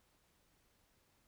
silence, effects pink hiss -74 dBFS RMS until 1.27 s

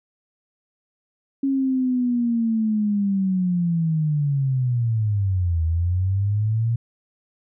sine linear two-way sweep, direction down then up, 275 to 80 to 117.8 Hz, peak -18 dBFS, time 1.43-6.76 s, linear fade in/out 5 ms, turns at 5.64 s, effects none

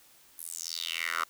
10% pulse tone with high-pass filter sweep, 83.3 Hz, E2, 19 cents sharp, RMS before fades -35 dBFS, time 0.38-1.24 s, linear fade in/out 5 ms, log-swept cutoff 12000 to 1200 Hz, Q 4.3, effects white hiss -59 dBFS RMS until 1.29 s

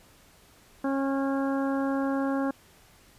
harmonic tone with a mistuned harmonic, 272.6 Hz, C#4, 29 cents flat, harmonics 1 / 2 / 3 / 4 / 5 / 6, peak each -26 / -32 / -36 / -38 / -40 / -42 dBFS, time 0.84-2.51 s, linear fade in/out 5 ms, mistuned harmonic 5, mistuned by +27 cents, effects pink hiss -57 dBFS RMS until 3.18 s + resampled to 32000 Hz

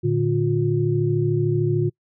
sine tone cluster, 114.8 / 148.2 / 356.4 Hz, A#2 / D3 / F4, -26 / +16 / +35 cents, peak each -22 dBFS, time 0.03-1.9 s, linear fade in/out 20 ms, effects noise-tail reverb RT60 0.1 s tail -26 dB re dry

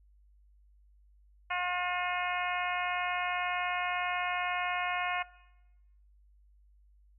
harmonic tone, 358.1 Hz, F4, 43 cents sharp, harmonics 2 / 3 / 4 / 5 / 6 / 7 / 8, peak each -36 / -36 / -37 / -39 / -38 / -39 / -44 dBFS, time 1.5-5.23 s, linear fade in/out 10 ms, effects noise-tail reverb RT60 1.0 s tail -21 dB re dry + added 50 Hz sine -59 dBFS peak until 7.18 s

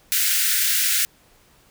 white high-pass noise, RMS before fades -20 dBFS, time 0.12-1.05 s, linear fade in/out 0 ms, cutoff 1400 Hz, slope 96 dB/octave, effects pink hiss -56 dBFS RMS until 1.7 s

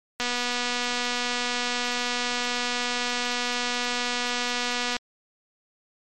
click train, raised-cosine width 0.2 ms, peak -10 dBFS, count 1164, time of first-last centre 0.2-4.966 s, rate 244 Hz, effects MP3 64 kbps

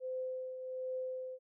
sine tone with tremolo, 514 Hz, C5, 31 cents flat, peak -35 dBFS, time 0-1.39 s, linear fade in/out 50 ms, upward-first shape triangle, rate 1.3 Hz, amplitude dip 55%, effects none

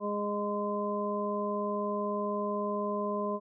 harmonic tone, 206 Hz, G#3, 14 cents flat, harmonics 1 / 2 / 3 / 5, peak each -35 / -35 / -35 / -35 dBFS, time 0-3.4 s, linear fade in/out 50 ms, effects none

